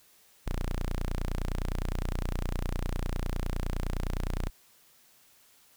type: tone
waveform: sawtooth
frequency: 29.8 Hz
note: A#0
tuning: 39 cents sharp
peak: -25 dBFS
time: 0.46-4.5 s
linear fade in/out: 10 ms
effects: white hiss -61 dBFS RMS until 5.76 s